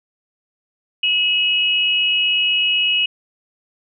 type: tone pair together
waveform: sine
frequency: 2574 / 2914 Hz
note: E7 / F#7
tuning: -42 / -27 cents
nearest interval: major second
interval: 215 cents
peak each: -19 / -16 dBFS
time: 1.03-3.06 s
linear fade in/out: 5 ms
effects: none